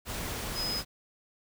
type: tone in noise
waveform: sine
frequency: 5050 Hz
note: D#8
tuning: 25 cents sharp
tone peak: -31 dBFS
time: 0.54-0.83 s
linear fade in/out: 50 ms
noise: pink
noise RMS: -36 dBFS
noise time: 0.05-0.85 s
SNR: +2 dB
effects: none